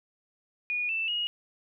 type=tone with pitch steps; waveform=sine; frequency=2451 / 2657 / 2881 Hz; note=D#7 / E7 / F#7; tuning=-27 / +13 / -47 cents; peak=-27 dBFS; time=0.7-1.27 s; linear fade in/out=0 ms; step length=190 ms; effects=none